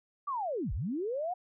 sine linear two-way sweep, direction down then up, 1191 to 36.71 to 749 Hz, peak -31 dBFS, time 0.27-1.34 s, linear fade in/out 10 ms, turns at 0.73 s, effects none

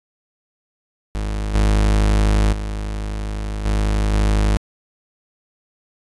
40% pulse tone with level steps, 51.91 Hz, G#1, in tune, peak -20 / -12 / -22 / -15 / -13 dBFS, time 1.15-4.57 s, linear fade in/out 0 ms, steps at 1.54 / 2.52 / 3.65 / 4.13 s, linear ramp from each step 10 ms, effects resampled to 24000 Hz

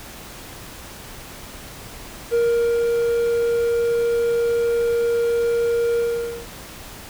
triangle tone with ADSR envelope, 469.1 Hz, A#4, 11 cents sharp, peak -13 dBFS, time 2.31-6.47 s, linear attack 29 ms, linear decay 440 ms, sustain -2 dB, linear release 490 ms, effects pink hiss -38 dBFS RMS until 7.09 s

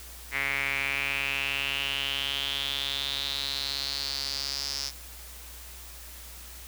sawtooth tone with band-pass filter sweep, 138.6 Hz, C#3, in tune, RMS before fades -31 dBFS, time 0.31-4.92 s, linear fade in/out 50 ms, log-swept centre 2100 to 5300 Hz, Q 6.6, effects added 60 Hz sine -46 dBFS peak until 6.67 s + white hiss -46 dBFS RMS until 6.67 s

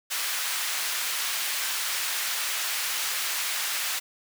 pink high-pass noise, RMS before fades -29 dBFS, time 0.1-4 s, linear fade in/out 20 ms, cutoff 1600 Hz, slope 12 dB/octave, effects none

